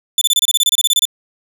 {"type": "tone bursts", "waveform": "sawtooth", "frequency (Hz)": 3520, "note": "A7", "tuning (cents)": 0, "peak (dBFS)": -7, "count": 15, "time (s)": [0.18, 1.053], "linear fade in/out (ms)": 2, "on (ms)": 33, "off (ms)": 27, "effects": ["8-bit"]}